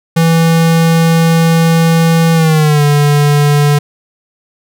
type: tone with pitch glide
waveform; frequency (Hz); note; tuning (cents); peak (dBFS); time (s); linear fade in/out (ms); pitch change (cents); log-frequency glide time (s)
square; 164.81 to 145.98; E3 to D3; 0 to -10; -7; 0.16-3.79; 10; -210; 2.34-2.83
effects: none